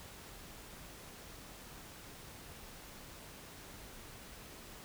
silence, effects pink hiss -52 dBFS RMS until 4.84 s

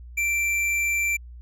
sine tone with hard clipping, 2349 Hz, D7, in tune, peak -23 dBFS, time 0.17-1.17 s, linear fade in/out 10 ms, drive 10 dB, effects added 60 Hz sine -39 dBFS peak until 1.41 s

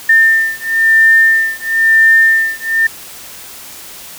sine beating tone pair, 1799 / 1800 Hz, A6 / A6, +38 / +39 cents, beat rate 1 Hz, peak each -10 dBFS, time 0.09-2.87 s, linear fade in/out 5 ms, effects white hiss -32 dBFS RMS until 4.18 s

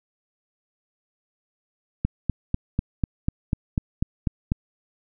click train, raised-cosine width 5 ms, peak -9 dBFS, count 11, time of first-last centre 2.05-4.519 s, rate 4.05 Hz, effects none

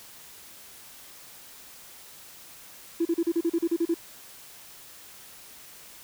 triangle tone bursts, 336 Hz, E4, 33 cents sharp, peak -17 dBFS, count 11, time 3-3.943 s, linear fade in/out 10 ms, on 53 ms, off 36 ms, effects tanh soft clip ceiling -19 dBFS + white hiss -48 dBFS RMS until 6.03 s

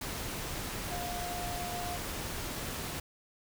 sine tone in noise, 707 Hz, F5, 21 cents sharp, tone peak -38 dBFS, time 0.91-1.97 s, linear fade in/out 5 ms, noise pink, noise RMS -38 dBFS, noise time 0.01-3 s, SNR -3 dB, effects none

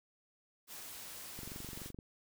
white noise, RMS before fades -48 dBFS, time 0.67-1.92 s, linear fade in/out 50 ms
click train, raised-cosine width 3 ms, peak -34 dBFS, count 15, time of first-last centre 1.39-1.988 s, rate 23.4 Hz
effects none

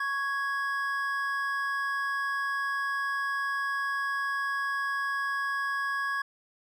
triangle tone pair together, 1108.7 / 1661.2 Hz, C#6 / G#6, 0 / 0 cents, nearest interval perfect fifth, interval 700 cents, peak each -30 / -28 dBFS, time 0-6.22 s, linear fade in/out 5 ms, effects none

